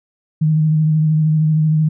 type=tone with vibrato; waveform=sine; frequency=155.56 Hz; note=D#3; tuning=in tune; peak=-11 dBFS; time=0.41-1.89 s; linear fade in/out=10 ms; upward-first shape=triangle; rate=13 Hz; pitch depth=32 cents each way; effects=none